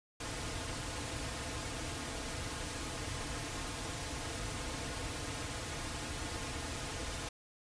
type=noise with comb filter; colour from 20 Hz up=pink; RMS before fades=-40 dBFS; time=0.2-7.29 s; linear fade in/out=5 ms; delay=5.2 ms; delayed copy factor=-0.65; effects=resampled to 22050 Hz